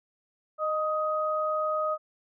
sine tone pair together, 617.3 / 1254 Hz, D#5 / D#6, -14 / +13 cents, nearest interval octave, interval 1227 cents, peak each -28 dBFS, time 0.58-1.98 s, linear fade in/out 50 ms, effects none

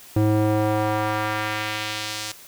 square tone with band-pass filter sweep, 106.9 Hz, A2, 49 cents flat, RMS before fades -23 dBFS, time 0.16-2.32 s, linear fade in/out 5 ms, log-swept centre 280 to 6100 Hz, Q 0.96, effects white hiss -45 dBFS RMS until 2.47 s

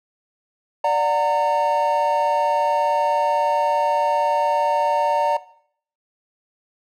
triangle chord, D augmented, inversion none, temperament just, 587.3 / 734.2 / 917.7 Hz, D5 / F#5 / A#5, 0 / -14 / -27 cents, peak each -19 / -22 / -17 dBFS, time 0.84-5.37 s, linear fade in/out 5 ms, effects noise-tail reverb RT60 0.6 s tail -18 dB re dry

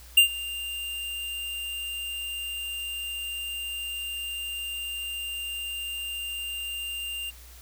square tone with ADSR envelope, 2794 Hz, F7, in tune, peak -12 dBFS, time 0.17-7.31 s, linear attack 7 ms, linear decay 100 ms, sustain -20 dB, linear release 20 ms, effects added 60 Hz sine -47 dBFS peak until 7.61 s + white hiss -51 dBFS RMS until 7.61 s

